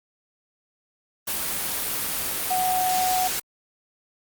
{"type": "tone in noise", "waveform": "sine", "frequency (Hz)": 740, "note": "F#5", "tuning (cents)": 0, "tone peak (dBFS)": -21, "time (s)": [2.5, 3.28], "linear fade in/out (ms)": 10, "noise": "white", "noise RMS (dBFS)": -27, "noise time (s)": [1.27, 3.4], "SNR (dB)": 3, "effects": ["Opus 32 kbps"]}